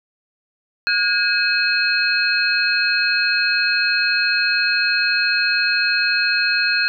sine tone cluster, 1446 / 1626 / 2549 / 4220 Hz, F#6 / G#6 / D#7 / C8, -40 / -37 / +41 / +14 cents, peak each -21 dBFS, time 0.87-6.88 s, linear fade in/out 0 ms, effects none

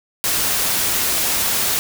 white noise, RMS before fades -19 dBFS, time 0.24-1.79 s, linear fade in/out 0 ms, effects none

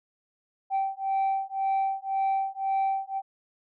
sine beating tone pair, 776 / 777.9 Hz, G5 / G5, -18 / -14 cents, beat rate 1.9 Hz, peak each -26 dBFS, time 0.7-3.22 s, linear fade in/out 50 ms, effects tanh soft clip ceiling -21 dBFS

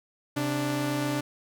sawtooth tone pair together, 132.96 / 293.7 Hz, C3 / D4, +28 / 0 cents, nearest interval octave + major second, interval 1372 cents, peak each -27 / -24 dBFS, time 0.36-1.21 s, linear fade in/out 10 ms, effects none

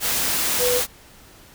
sine tone in noise, 493.9 Hz, B4, in tune, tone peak -19 dBFS, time 0.58-0.82 s, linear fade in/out 50 ms, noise white, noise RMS -22 dBFS, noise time 0-0.87 s, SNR 0 dB, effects pink hiss -48 dBFS RMS until 1.54 s

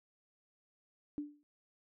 sine tone with exponential decay, 293.7 Hz, D4, in tune, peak -33 dBFS, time 1.18-1.43 s, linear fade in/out 0 ms, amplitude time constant 53 ms, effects none

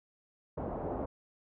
white low-pass noise, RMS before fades -37 dBFS, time 0.57-1.06 s, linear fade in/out 10 ms, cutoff 770 Hz, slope 24 dB/octave, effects none

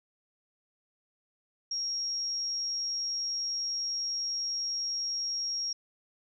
sine tone, 5590 Hz, F8, 1 cent sharp, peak -30 dBFS, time 1.71-5.73 s, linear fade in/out 5 ms, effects none

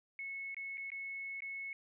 sine tone with dropouts, 2195 Hz, C#7, 18 cents flat, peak -40 dBFS, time 0.19-1.73 s, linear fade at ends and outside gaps 1 ms, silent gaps 0.545-0.567 / 0.773-0.779 / 0.903-0.918 / 1.405-1.421 s, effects none

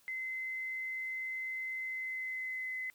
sine tone with pitch glide, 2056 to 2035 Hz, C7 to C7, -31 to -49 cents, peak -36 dBFS, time 0.08-2.9 s, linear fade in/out 0 ms, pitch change -18 cents, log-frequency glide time 1.79-2.78 s, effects white hiss -67 dBFS RMS until 2.94 s

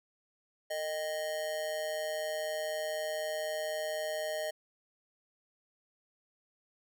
square tone with amplitude modulation, 620 Hz, D#5, 6 cents flat, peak -31 dBFS, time 0.7-4.51 s, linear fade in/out 10 ms, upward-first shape sine, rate 164 Hz, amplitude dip 65%, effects none

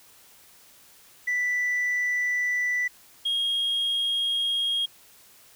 sine tone pair in turn, 1975.5 / 3261 Hz, B6 / G#7, 0 / -32 cents, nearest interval major sixth, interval 868 cents, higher second, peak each -21 / -21 dBFS, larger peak neither, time 1.27-2.88 / 3.25-4.86 s, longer neither, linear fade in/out 10 ms, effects tanh soft clip ceiling -21 dBFS + white hiss -54 dBFS RMS until 5.55 s

